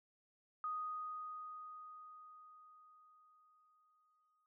sine tone with exponential decay, 1244.5 Hz, D#6, in tune, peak -38 dBFS, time 0.64-4.46 s, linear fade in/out 1 ms, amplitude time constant 830 ms, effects noise-tail reverb RT60 0.1 s tail -19 dB re dry

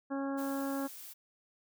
harmonic tone, 274.7 Hz, C#4, 16 cents flat, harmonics 1 / 2 / 3 / 4 / 5 / 6, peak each -34 / -40 / -44 / -46 / -48 / -50 dBFS, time 0.1-0.88 s, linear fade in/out 20 ms
blue noise, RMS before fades -48 dBFS, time 0.37-1.14 s, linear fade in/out 20 ms
effects none

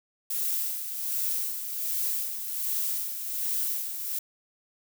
violet noise with tremolo, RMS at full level -28 dBFS, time 0.3-4.19 s, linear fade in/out 5 ms, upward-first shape sine, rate 1.3 Hz, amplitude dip 55%, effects none

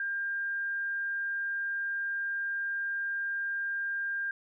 sine tone, 1600 Hz, G6, 35 cents sharp, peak -30 dBFS, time 0-4.31 s, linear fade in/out 2 ms, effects none

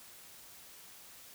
silence, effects white hiss -54 dBFS RMS until 1.34 s

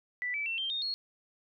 sine tone with pitch steps, 1975.5 / 2309 / 2699 / 3154 / 3686 / 4309 Hz, B6 / D7 / E7 / G7 / A#7 / C#8, 0 / -30 / +40 / +10 / -20 / -50 cents, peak -31 dBFS, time 0.22-0.94 s, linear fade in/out 0 ms, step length 120 ms, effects none

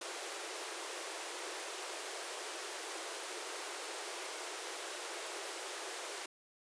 pink high-pass noise, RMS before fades -43 dBFS, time 0.01-6.26 s, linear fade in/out 5 ms, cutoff 330 Hz, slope 96 dB/octave, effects resampled to 22050 Hz

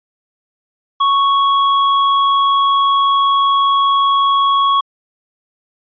triangle tone with hard clipping, 1108.7 Hz, C#6, in tune, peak -12 dBFS, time 1-4.81 s, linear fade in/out 10 ms, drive 16 dB, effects resampled to 11025 Hz

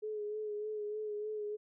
sine tone with vibrato, 423.3 Hz, G#4, 33 cents sharp, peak -36 dBFS, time 0.02-1.57 s, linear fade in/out 20 ms, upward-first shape sine, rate 3.3 Hz, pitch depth 31 cents each way, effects none

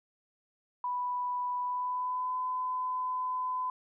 sine tone with pitch glide, 987.8 to 1011.5 Hz, B5 to B5, 0 to +41 cents, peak -30 dBFS, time 0.84-3.7 s, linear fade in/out 2 ms, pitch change +41 cents, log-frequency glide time 1.6-2.36 s, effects none

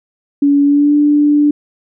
sine tone with pitch glide, 284.3 to 293.8 Hz, C#4 to D4, +44 to +1 cents, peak -7 dBFS, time 0.42-1.51 s, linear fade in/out 5 ms, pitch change +57 cents, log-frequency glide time 0.64-0.95 s, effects none

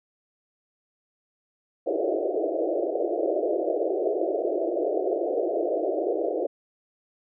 pink band-pass noise, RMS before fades -26 dBFS, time 1.86-6.47 s, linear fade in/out 10 ms, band 320 to 690 Hz, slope 96 dB/octave, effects none

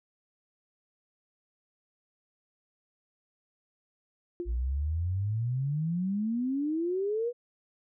sine tone with exponential decay, 349.2 Hz, F4, in tune, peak -28 dBFS, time 4.4-4.58 s, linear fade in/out 0 ms, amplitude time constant 38 ms
sine exponential sweep, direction up, 55.4 to 493.9 Hz, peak -27 dBFS, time 4.45-7.33 s, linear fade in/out 50 ms
effects none

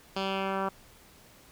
10% pulse tone with low-pass filter sweep, 193.3 Hz, G3, 24 cents flat, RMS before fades -31 dBFS, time 0.16-0.69 s, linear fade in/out 5 ms, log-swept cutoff 4300 to 1300 Hz, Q 2.1, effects pink hiss -56 dBFS RMS until 1.51 s

